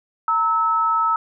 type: tone pair together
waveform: sine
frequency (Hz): 919.2 / 1300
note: A#5 / E6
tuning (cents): -25 / -24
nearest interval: tritone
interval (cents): 601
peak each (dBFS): -22 / -17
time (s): 0.28-1.16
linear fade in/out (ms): 2
effects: none